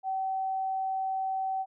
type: tone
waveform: sine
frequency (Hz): 765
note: G5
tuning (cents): -42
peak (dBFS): -28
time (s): 0.03-1.66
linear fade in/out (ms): 50
effects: none